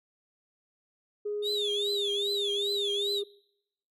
sine tone with pitch glide, 415.3 to 404.9 Hz, G#4 to G#4, 0 to -44 cents, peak -29 dBFS, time 1.25-3.24 s, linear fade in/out 10 ms, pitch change -44 cents, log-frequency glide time 1.53-2 s
triangle tone with vibrato, 3605 Hz, A7, 41 cents sharp, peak -26 dBFS, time 1.42-3.23 s, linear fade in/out 50 ms, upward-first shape triangle, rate 2.5 Hz, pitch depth 220 cents each way
effects noise-tail reverb RT60 0.8 s tail -25 dB re dry + tanh soft clip ceiling -23 dBFS

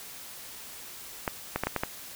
clicks, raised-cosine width 0.5 ms, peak -12 dBFS, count 6, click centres 1.278 / 1.56 / 1.636 / 1.67 / 1.763 / 1.835 s, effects white hiss -44 dBFS RMS until 2.15 s

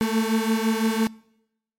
35% pulse beating tone pair, 220 / 225.9 Hz, A3 / A3, 0 / +46 cents, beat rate 5.9 Hz, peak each -21 / -22 dBFS, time 0.01-1.07 s, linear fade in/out 0 ms, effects noise-tail reverb RT60 0.8 s tail -24 dB re dry + MP3 64 kbps

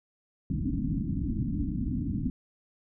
white low-pass noise, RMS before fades -30 dBFS, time 0.5-2.3 s, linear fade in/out 2 ms, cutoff 300 Hz, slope 96 dB/octave, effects none

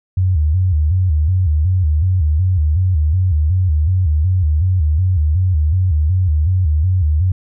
sine tone with vibrato, 83.9 Hz, E2, 31 cents sharp, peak -11 dBFS, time 0.17-7.32 s, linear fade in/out 5 ms, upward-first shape square, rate 2.7 Hz, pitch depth 170 cents each way, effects none

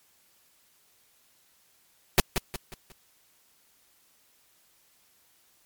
pink noise with echo, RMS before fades -17 dBFS, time 2.18-2.2 s, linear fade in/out 0 ms, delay 180 ms, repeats 4, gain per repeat -8 dB, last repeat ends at 2.92 s, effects white hiss -64 dBFS RMS until 5.65 s + MP3 96 kbps

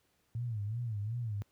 sine tone with vibrato, 111.1 Hz, A2, 17 cents sharp, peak -33 dBFS, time 0.35-1.42 s, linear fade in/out 0 ms, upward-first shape sine, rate 2.7 Hz, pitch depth 160 cents each way, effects pink hiss -74 dBFS RMS until 1.51 s + high-pass 60 Hz 12 dB/octave

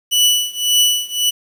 sawtooth tone with tremolo, 2960 Hz, F#7, in tune, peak -6 dBFS, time 0.11-1.31 s, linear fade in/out 20 ms, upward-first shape triangle, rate 1.8 Hz, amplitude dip 95%, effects 7-bit

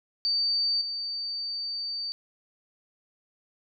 sine tone with level steps, 4604 Hz, D8, 35 cents flat, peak -23 / -30 dBFS, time 0.25-2.12 s, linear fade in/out 0 ms, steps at 0.81 s, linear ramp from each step 5 ms, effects none

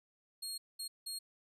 25% pulse tone bursts at uneven times, 4269 Hz, C8, 34 cents sharp, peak -35 dBFS, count 3, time 0.42-0.58 / 0.79-0.88 / 1.06-1.19 s, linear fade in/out 10 ms, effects none

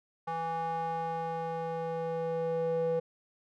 square tone with band-pass filter sweep, 164.81 Hz, E3, in tune, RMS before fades -33 dBFS, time 0.27-3 s, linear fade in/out 10 ms, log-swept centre 910 to 490 Hz, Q 3.8, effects none

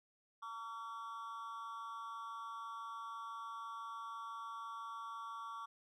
triangle tone with amplitude modulation, 1138 Hz, C#6, 45 cents sharp, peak -38 dBFS, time 0.42-5.66 s, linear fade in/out 10 ms, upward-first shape sine, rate 226 Hz, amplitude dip 95%, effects none

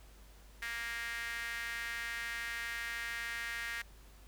sawtooth tone with high-pass filter, 233.1 Hz, A#3, in tune, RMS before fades -40 dBFS, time 0.62-3.82 s, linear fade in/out 5 ms, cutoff 1800 Hz, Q 4.6, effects added 50 Hz sine -55 dBFS peak until 4.27 s + pink hiss -62 dBFS RMS until 4.27 s

